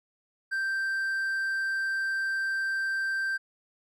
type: tone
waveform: triangle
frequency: 1568 Hz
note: G6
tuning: in tune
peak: -25 dBFS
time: 0.51-3.38 s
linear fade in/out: 20 ms
effects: none